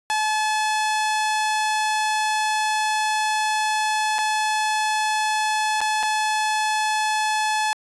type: tone with dropouts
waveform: sawtooth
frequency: 860 Hz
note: A5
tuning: 40 cents flat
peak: -16 dBFS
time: 0.1-7.73 s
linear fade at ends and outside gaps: 0 ms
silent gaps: 4.184-4.188 / 5.806-5.814 / 6.029-6.033 s
effects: resampled to 24000 Hz